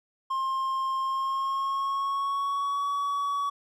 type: tone with pitch glide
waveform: triangle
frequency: 1062 to 1131.7 Hz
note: C6 to C#6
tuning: +25 to +35 cents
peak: -24 dBFS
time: 0.3-3.5 s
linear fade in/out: 10 ms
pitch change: +110 cents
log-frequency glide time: 1-2.88 s
effects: none